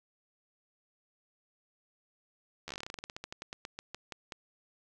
slowing click train, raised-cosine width 0.2 ms, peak -23 dBFS, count 25, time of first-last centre 2.68-4.322 s, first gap 12 ms, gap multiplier 1.13, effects none

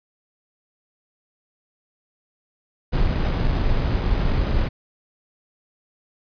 brown noise with sample-and-hold, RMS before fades -20 dBFS, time 2.92-4.69 s, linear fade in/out 20 ms, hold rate 4410 Hz, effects resampled to 11025 Hz

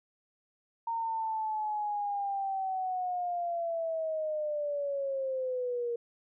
sine linear sweep, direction down, 923 to 468.6 Hz, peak -30 dBFS, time 0.87-5.96 s, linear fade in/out 5 ms, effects none

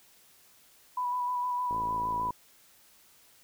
sine tone with vibrato, 987.8 Hz, B5, in tune, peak -28 dBFS, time 0.97-2.31 s, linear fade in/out 5 ms, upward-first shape square, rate 6.5 Hz, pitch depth 16 cents each way
click train, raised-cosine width 2 ms, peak -29 dBFS, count 34, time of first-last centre 1.71-2.306 s, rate 55.4 Hz
effects white hiss -60 dBFS RMS until 3.43 s

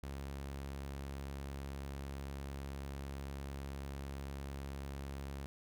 sawtooth tone, 69 Hz, C#2, 7 cents flat, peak -38 dBFS, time 0.03-5.46 s, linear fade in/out 0 ms, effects none

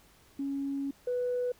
sine tone pair in turn, 277.2 / 493.9 Hz, C#4 / B4, 0 / 0 cents, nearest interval minor seventh, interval 1000 cents, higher second, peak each -30 / -27 dBFS, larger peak second, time 0.39-0.91 / 1.07-1.52 s, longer first, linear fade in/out 5 ms, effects tanh soft clip ceiling -24 dBFS + pink hiss -61 dBFS RMS until 1.59 s

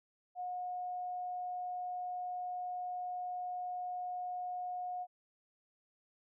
sine tone, 723 Hz, F#5, 40 cents flat, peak -37 dBFS, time 0.35-5.07 s, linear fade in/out 50 ms, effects none

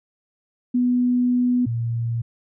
sine tone pair in turn, 246.9 / 116.52 Hz, B3 / A#2, 0 / 0 cents, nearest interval octave + minor second, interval 1300 cents, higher first, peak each -16 / -21 dBFS, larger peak first, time 0.74-1.66 / 1.66-2.22 s, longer first, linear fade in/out 10 ms, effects none

